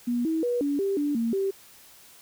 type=tone with pitch steps; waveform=sine; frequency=241.1 / 321.6 / 484.9 / 285.5 / 393.5 / 291.3 / 230.2 / 389.6 Hz; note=B3 / E4 / B4 / D4 / G4 / D4 / A#3 / G4; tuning=-41 / -43 / -32 / -49 / +7 / -14 / -22 / -11 cents; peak=-23 dBFS; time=0.07-1.51 s; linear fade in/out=10 ms; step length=180 ms; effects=white hiss -52 dBFS RMS until 2.21 s